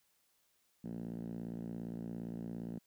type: tone with band-pass filter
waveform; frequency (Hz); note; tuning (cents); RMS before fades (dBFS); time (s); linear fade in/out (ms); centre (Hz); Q
5% pulse; 57.4; A#1; -26; -43; 0.84-2.79; 5; 200; 3.2
effects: white hiss -75 dBFS RMS until 2.86 s

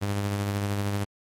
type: tone with tremolo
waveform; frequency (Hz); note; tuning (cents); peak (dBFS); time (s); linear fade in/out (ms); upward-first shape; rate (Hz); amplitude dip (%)
sawtooth; 101.1; G#2; -46; -20; 0.01-1.05; 20; triangle; 13; 35
effects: MP3 64 kbps

